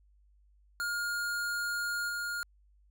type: tone with level steps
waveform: square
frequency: 1420 Hz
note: F6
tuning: 28 cents sharp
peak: -32 / -34 dBFS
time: 0.8-2.43 s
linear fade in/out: 0 ms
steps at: 2.08 s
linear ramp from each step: 20 ms
effects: added 50 Hz sine -61 dBFS peak until 2.9 s